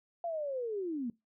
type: linear sweep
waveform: sine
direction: down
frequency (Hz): 696 to 222.6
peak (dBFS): -33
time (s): 0.24-1.1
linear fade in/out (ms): 2
effects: noise-tail reverb RT60 0.2 s tail -22 dB re dry